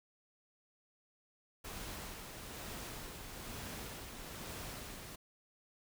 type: noise with tremolo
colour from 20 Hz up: pink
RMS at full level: -45 dBFS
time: 1.64-5.16 s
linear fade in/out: 10 ms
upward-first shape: sine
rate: 1.1 Hz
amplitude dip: 35%
effects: none